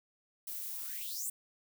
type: noise with high-pass filter sweep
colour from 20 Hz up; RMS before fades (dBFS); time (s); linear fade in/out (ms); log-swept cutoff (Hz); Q
violet; -40; 0.47-1.3; 5; 230 to 9100; 6.9
effects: none